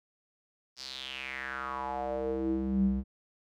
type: tone with band-pass filter sweep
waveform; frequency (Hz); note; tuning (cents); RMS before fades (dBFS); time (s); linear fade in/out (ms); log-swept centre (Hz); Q
square; 65.8; C2; +10; -33; 0.76-3.04; 50; 5200 to 140; 5.1
effects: none